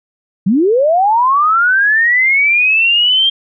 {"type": "linear sweep", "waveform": "sine", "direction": "up", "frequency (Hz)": [170, 3200], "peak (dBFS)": -8, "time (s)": [0.46, 3.3], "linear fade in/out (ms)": 10, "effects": []}